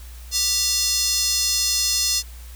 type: tone with high-pass filter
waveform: square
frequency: 394.1 Hz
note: G4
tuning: 9 cents sharp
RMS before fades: -21 dBFS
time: 0.31-2.23 s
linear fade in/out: 50 ms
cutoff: 5100 Hz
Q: 2.9
effects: added 60 Hz sine -36 dBFS peak until 2.55 s + white hiss -47 dBFS RMS until 2.55 s